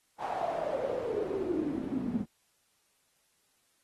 pink noise with band-pass filter sweep, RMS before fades -33 dBFS, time 0.18-2.26 s, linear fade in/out 50 ms, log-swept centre 840 to 210 Hz, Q 8.2, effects white hiss -72 dBFS RMS until 3.83 s + AAC 32 kbps

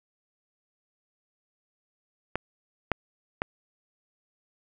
clicks, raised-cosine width 0.5 ms, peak -12 / -8 / -11 dBFS, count 3, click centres 2.356 / 2.917 / 3.419 s, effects none

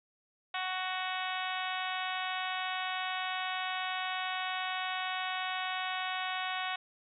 harmonic tone, 371.4 Hz, F#4, 7 cents sharp, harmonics 2 / 3 / 4 / 5 / 6 / 7 / 8 / 9 / 10, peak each -38 / -40 / -41 / -42 / -43 / -43 / -44 / -45 / -45 dBFS, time 0.54-6.76 s, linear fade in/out 5 ms, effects none

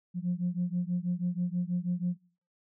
sine beating tone pair, 174.61 / 180.81 Hz, F3 / F#3, 0 / -40 cents, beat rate 6.2 Hz, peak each -30 dBFS, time 0.14-2.17 s, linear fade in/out 50 ms, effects noise-tail reverb RT60 0.5 s tail -26 dB re dry + tanh soft clip ceiling -22 dBFS

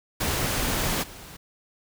pink noise with level steps, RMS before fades -26 / -43 dBFS, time 0.2-1.37 s, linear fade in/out 10 ms, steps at 1.02 s, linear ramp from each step 20 ms, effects none

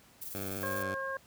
violet noise with tremolo, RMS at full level -40 dBFS, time 0.21-0.83 s, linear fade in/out 10 ms, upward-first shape sine, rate 20 Hz, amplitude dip 50%
10% pulse tone with vibrato, 96.8 Hz, G2, 21 cents flat, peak -29 dBFS, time 0.34-0.95 s, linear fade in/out 10 ms, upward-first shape sine, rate 5.1 Hz, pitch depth 10 cents each way
harmonic tone, 538 Hz, C5, 48 cents sharp, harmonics 1 / 2 / 3, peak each -38 / -39 / -37 dBFS, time 0.63-1.17 s, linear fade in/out 2 ms
effects pink hiss -60 dBFS RMS until 1.26 s + high-pass 60 Hz 12 dB/octave

